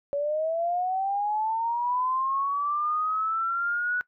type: linear sweep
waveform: sine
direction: up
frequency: 562 to 1480 Hz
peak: -24 dBFS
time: 0.13-4.01 s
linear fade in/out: 0 ms
effects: noise-tail reverb RT60 0.1 s tail -20 dB re dry